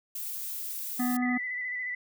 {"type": "noise", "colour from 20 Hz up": "violet", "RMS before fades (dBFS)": -36, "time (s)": [0.15, 1.17], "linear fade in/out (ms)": 5}
{"type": "harmonic tone", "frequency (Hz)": 248.1, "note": "B3", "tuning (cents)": 8, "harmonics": [1, 3, 5, 7, 8], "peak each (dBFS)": [-26, -36, -40, -43, -44], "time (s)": [0.99, 1.38], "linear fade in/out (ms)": 10}
{"type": "tone with vibrato", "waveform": "sine", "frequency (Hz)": 1993, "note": "B6", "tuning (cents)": 15, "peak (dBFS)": -31, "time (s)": [1.22, 1.95], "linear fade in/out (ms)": 5, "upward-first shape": "square", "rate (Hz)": 14, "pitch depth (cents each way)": 25}
{"effects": []}